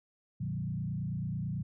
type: tone with frequency modulation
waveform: sine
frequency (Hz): 146.83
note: D3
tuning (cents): 0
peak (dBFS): -32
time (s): 0.4-1.63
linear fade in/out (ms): 10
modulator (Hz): 29.1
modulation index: 1.5
effects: none